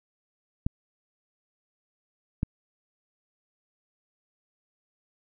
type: clicks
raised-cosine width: 5 ms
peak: -13 dBFS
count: 2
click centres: 0.665 / 2.431 s
effects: none